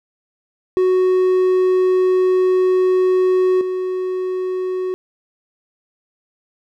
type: tone with level steps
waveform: triangle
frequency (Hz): 370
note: F#4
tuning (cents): 0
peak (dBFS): -10 / -17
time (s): 0.77-4.94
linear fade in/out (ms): 0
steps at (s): 3.61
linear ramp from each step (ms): 2
effects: none